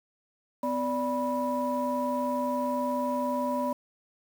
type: tone cluster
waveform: sine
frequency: 252.4 / 584 / 979 Hz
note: B3 / D5 / B5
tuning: +38 / -10 / -15 cents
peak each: -30 dBFS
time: 0.63-3.73 s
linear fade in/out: 5 ms
effects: tanh soft clip ceiling -18 dBFS + 8-bit